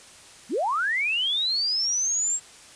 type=linear sweep; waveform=sine; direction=up; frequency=179.9 to 7630 Hz; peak=-22 dBFS; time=0.49-2.4 s; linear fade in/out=50 ms; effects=white hiss -48 dBFS RMS until 2.75 s + resampled to 22050 Hz